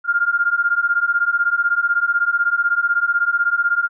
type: beating tone pair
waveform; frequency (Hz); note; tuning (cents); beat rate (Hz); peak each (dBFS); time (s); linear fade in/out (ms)
sine; 1396.9 / 1412.9; F6 / F6; 0 / +20; 16; -18; 0.04-3.89; 50
effects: none